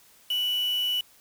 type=tone with quantisation; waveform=sine; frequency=2960 Hz; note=F#7; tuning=in tune; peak=-24 dBFS; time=0.3-1.01 s; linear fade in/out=5 ms; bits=6; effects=white hiss -57 dBFS RMS until 1.2 s